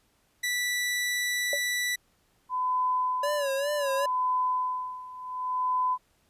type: tone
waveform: sawtooth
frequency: 1966 Hz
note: B6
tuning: 8 cents flat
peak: -23 dBFS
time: 0.43-1.96 s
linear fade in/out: 10 ms
type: tone with exponential decay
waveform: sine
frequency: 575 Hz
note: D5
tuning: 37 cents flat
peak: -23 dBFS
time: 1.53-1.61 s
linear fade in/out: 2 ms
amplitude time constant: 17 ms
type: tone with tremolo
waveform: sine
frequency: 1009 Hz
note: B5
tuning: 37 cents sharp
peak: -23 dBFS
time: 2.49-5.98 s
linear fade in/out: 50 ms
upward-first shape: sine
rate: 0.67 Hz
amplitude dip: 85%
type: tone with vibrato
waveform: square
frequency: 566 Hz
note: C#5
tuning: 36 cents sharp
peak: -27 dBFS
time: 3.23-4.06 s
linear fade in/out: 5 ms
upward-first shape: sine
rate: 2.5 Hz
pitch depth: 84 cents each way
effects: pink hiss -68 dBFS RMS until 6.29 s + resampled to 32000 Hz